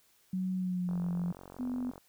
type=tone with pitch glide; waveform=sine; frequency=185.9 to 174.46 Hz; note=F#3 to F3; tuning=+8 to -2 cents; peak=-30 dBFS; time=0.33-1.32 s; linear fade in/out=5 ms; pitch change=-110 cents; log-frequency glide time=0.55-1.03 s
type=click train; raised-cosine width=1 ms; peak=-33 dBFS; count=51; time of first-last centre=0.89-1.979 s; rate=45.9 Hz
type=tone; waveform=sine; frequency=250 Hz; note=B3; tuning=21 cents sharp; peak=-32 dBFS; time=1.59-1.91 s; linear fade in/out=10 ms
effects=white hiss -67 dBFS RMS until 2.08 s